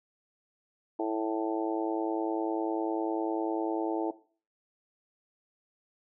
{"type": "harmonic tone", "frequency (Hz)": 110, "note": "A2", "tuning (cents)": 0, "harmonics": [3, 4, 5, 6, 7, 8], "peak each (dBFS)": [-31, -35, -39, -36, -38, -38], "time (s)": [0.99, 4.11], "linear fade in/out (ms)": 5, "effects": ["noise-tail reverb RT60 0.4 s tail -17 dB re dry"]}